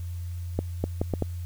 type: accelerating click train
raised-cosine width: 2 ms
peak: -12 dBFS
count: 5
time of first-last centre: 0.59-1.223 s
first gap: 250 ms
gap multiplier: 0.7
effects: added 87 Hz sine -31 dBFS peak until 1.45 s + white hiss -55 dBFS RMS until 1.45 s